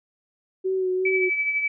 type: tone with vibrato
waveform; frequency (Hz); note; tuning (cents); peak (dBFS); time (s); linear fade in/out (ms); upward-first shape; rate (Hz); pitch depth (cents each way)
sine; 373.8; F#4; +18; -21; 0.64-1.3; 20; sine; 2.7; 26
type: tone with tremolo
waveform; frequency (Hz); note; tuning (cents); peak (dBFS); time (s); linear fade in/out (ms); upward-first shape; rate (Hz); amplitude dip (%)
sine; 2300; D7; -37; -19; 1.05-1.68; 5; triangle; 12; 55
effects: none